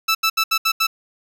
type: tone bursts at uneven times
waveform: 15% pulse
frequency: 1318.5 Hz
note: E6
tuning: in tune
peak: -9 dBFS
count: 6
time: 0.08-0.15 / 0.23-0.3 / 0.37-0.44 / 0.51-0.58 / 0.65-0.72 / 0.8-0.87 s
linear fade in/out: 10 ms
effects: none